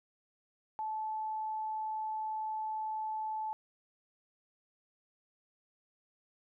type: tone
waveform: sine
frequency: 869 Hz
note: A5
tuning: 22 cents flat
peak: -34 dBFS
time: 0.79-3.53 s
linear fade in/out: 0 ms
effects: none